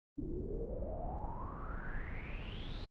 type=noise with low-pass filter sweep; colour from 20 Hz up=brown; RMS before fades=-41 dBFS; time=0.17-2.86 s; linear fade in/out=20 ms; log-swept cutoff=300 to 4200 Hz; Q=8; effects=Opus 32 kbps